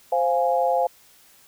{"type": "chord", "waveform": "sine", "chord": "F minor", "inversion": "second", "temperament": "equal", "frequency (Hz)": [523.3, 698.5, 830.6], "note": ["C5", "F5", "Ab5"], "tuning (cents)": [0, 0, 0], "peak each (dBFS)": [-22, -22, -24], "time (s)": [0.12, 0.87], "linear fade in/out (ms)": 5, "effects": ["white hiss -54 dBFS RMS until 1.47 s"]}